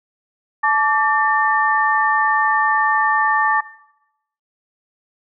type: tone cluster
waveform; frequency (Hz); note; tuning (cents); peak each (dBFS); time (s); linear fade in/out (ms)
sine; 868 / 1160 / 1798; A5 / D6 / A6; -24 / -22 / +37; -18; 0.63-3.61; 10
effects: noise-tail reverb RT60 0.8 s tail -17 dB re dry